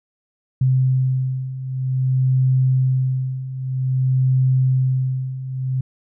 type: beating tone pair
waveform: sine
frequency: 129.7 / 130.22 Hz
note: C3 / C3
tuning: -15 / -8 cents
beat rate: 0.52 Hz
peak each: -21 / -17 dBFS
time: 0.61-5.81 s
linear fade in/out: 5 ms
effects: none